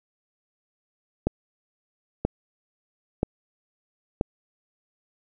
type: click train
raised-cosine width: 2 ms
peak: -8 dBFS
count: 4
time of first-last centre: 1.27-4.211 s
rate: 1.02 Hz
effects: none